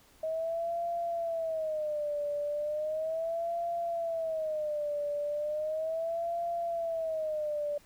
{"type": "tone with vibrato", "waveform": "sine", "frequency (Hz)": 632, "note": "D#5", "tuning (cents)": 27, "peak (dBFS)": -30, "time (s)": [0.23, 7.78], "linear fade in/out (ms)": 5, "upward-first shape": "sine", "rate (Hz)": 0.36, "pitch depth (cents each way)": 140, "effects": ["pink hiss -61 dBFS RMS until 7.85 s"]}